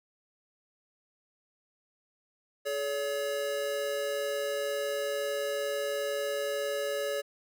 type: tone pair together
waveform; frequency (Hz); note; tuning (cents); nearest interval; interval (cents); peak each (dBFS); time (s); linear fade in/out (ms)
square; 424.3 / 566.4; G#4 / C#5; +37 / +37; perfect fourth; 500; -36 / -32; 2.65-7.22; 20
effects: none